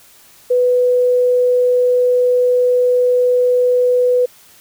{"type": "tone", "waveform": "sine", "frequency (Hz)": 496, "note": "B4", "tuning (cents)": 7, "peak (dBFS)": -10, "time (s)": [0.5, 4.26], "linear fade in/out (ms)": 10, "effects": ["white hiss -46 dBFS RMS until 4.6 s"]}